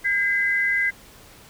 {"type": "tone pair together", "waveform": "sine", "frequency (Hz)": [1612, 2031], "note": ["G6", "B6"], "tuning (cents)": [48, 48], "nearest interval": "major third", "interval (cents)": 400, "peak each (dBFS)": [-24, -20], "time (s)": [0.04, 0.91], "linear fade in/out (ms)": 20, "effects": ["pink hiss -48 dBFS RMS until 1.49 s"]}